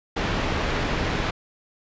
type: low-pass noise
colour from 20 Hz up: pink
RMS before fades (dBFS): -25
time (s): 0.16-1.31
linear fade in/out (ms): 10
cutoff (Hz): 3200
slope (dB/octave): 12
effects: resampled to 16000 Hz